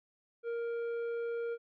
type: tone with tanh clipping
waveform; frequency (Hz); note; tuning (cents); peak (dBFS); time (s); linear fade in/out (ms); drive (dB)
sine; 467.2; A#4; +4; -35; 0.43-1.58; 50; 8
effects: none